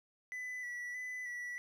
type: tone with vibrato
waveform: triangle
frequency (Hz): 1975.5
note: B6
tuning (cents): 0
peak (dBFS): -38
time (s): 0.32-1.58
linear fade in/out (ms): 0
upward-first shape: square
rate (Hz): 1.6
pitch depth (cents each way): 22
effects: none